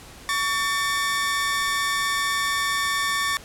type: tone pair together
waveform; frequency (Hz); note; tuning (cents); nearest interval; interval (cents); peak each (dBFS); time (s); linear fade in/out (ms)
sawtooth; 1129 / 1792.2; C#6 / A6; +31 / +31; minor sixth; 800; -21; 0.29-3.37; 0
effects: pink hiss -44 dBFS RMS until 3.44 s + low-pass 12000 Hz 12 dB/octave